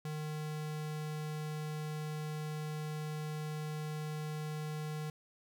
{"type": "tone", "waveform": "square", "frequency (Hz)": 153, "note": "D#3", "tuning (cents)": -29, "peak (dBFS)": -38, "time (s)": [0.05, 5.1], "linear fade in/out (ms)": 2, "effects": []}